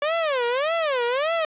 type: tone with vibrato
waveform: sawtooth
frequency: 564 Hz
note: C#5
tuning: 30 cents sharp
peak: -17 dBFS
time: 0.02-1.45 s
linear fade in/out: 2 ms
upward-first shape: sine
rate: 1.7 Hz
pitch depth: 300 cents each way
effects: resampled to 8000 Hz + 8-bit